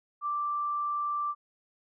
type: tone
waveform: sine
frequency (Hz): 1174.7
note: D6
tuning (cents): 0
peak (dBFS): -28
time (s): 0.21-1.35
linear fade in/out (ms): 50
effects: none